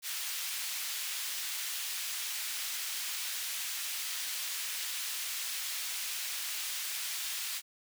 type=high-pass noise; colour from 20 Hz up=pink; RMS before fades=-37 dBFS; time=0.02-7.62 s; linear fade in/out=50 ms; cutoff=2500 Hz; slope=12 dB/octave; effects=none